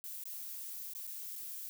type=noise with dropouts; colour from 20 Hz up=violet; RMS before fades=-44 dBFS; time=0.04-1.69 s; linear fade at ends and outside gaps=0 ms; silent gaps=0.237-0.255 / 0.935-0.95 / 1.069-1.075 / 1.356-1.361 s; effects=none